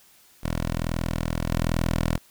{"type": "tone with level steps", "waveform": "10% pulse", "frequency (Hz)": 41.2, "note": "E1", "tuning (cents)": 0, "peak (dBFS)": [-17, -14], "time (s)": [0.43, 2.18], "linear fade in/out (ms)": 10, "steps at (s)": 1.5, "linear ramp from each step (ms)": 10, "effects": ["white hiss -56 dBFS RMS until 2.3 s"]}